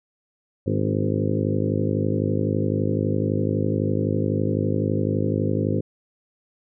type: harmonic tone with a mistuned harmonic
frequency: 51.91 Hz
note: G#1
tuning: in tune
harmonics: 2 / 3 / 4 / 5 / 6 / 7 / 8 / 9 / 10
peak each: -25 / -27 / -28 / -29 / -30 / -30 / -31 / -32 / -32 dBFS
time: 0.66-5.81 s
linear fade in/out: 10 ms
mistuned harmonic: 5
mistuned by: +42 cents
effects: none